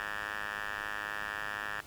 5% pulse tone with band-pass filter, 103.83 Hz, G#2, in tune, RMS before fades -38 dBFS, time 0-1.81 s, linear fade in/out 0 ms, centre 1800 Hz, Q 8.2, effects pink hiss -53 dBFS RMS until 1.86 s

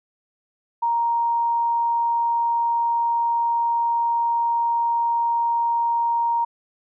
sine tone, 935 Hz, A#5, 5 cents sharp, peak -18 dBFS, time 0.82-6.45 s, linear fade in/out 10 ms, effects none

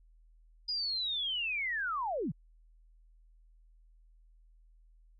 sine linear sweep, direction down, 4978 to 112.6 Hz, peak -31 dBFS, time 0.68-2.32 s, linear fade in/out 10 ms, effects added 40 Hz sine -58 dBFS peak until 5.19 s + MP3 48 kbps

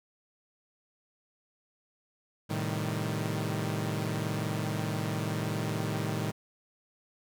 sawtooth chord, A half-diminished seventh, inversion none, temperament equal, 110 / 130.81 / 155.56 / 196 Hz, A2 / C3 / Eb3 / G3, 0 / 0 / 0 / 0 cents, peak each -30 / -36 / -30 / -34 dBFS, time 2.49-6.32 s, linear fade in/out 20 ms, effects none

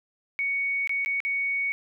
sine tone with dropouts, 2230 Hz, C#7, 10 cents sharp, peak -24 dBFS, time 0.39-1.72 s, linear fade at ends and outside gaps 0 ms, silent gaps 0.874-0.894 / 1.048-1.06 / 1.203-1.25 s, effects none

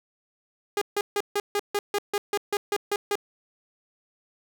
sawtooth tone bursts, 408.5 Hz, G#4, 29 cents flat, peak -19 dBFS, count 13, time 0.77-3.155 s, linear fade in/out 2 ms, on 45 ms, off 150 ms, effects none

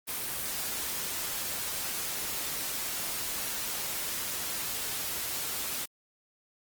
white noise, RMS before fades -34 dBFS, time 0.07-5.86 s, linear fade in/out 20 ms, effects Opus 24 kbps

